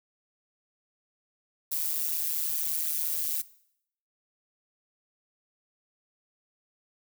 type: noise with amplitude modulation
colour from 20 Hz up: violet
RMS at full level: -26 dBFS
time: 1.71-3.42 s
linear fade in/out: 10 ms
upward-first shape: sine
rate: 157 Hz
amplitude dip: 90%
effects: noise-tail reverb RT60 0.7 s tail -19 dB re dry